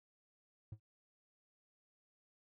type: tone with exponential decay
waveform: triangle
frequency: 107.4 Hz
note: A2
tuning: 41 cents flat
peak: -39 dBFS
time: 0.72-0.8 s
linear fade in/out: 5 ms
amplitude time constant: 16 ms
effects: none